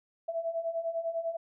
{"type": "beating tone pair", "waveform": "sine", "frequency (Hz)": [656, 666], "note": ["E5", "E5"], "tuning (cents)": [-9, 18], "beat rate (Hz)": 10, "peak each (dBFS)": [-36, -32], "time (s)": [0.28, 1.37], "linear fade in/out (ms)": 10, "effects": []}